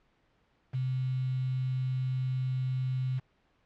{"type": "tone with quantisation", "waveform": "sine", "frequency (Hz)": 129.2, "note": "C3", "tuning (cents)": -21, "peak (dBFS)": -28, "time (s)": [0.73, 3.2], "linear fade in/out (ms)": 20, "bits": 8, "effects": ["pink hiss -70 dBFS RMS until 3.65 s", "low-pass 3000 Hz 12 dB/octave"]}